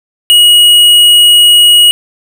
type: tone with tanh clipping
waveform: sine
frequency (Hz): 2900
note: F#7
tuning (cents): -35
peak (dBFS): -3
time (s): 0.3-1.91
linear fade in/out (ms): 0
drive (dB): 13
effects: none